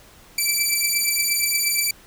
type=beating tone pair; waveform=10% pulse; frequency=2320 / 2328.5 Hz; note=D7 / D7; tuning=-22 / -15 cents; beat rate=8.5 Hz; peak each=-13 dBFS; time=0.38-1.91 s; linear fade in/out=5 ms; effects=pink hiss -49 dBFS RMS until 2.06 s